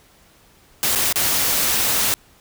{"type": "noise with dropouts", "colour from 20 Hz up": "white", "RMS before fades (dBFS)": -19, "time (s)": [0.83, 2.14], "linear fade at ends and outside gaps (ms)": 0, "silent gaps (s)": [[0.951, 0.958], [1.126, 1.158]], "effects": ["pink hiss -53 dBFS RMS until 2.4 s"]}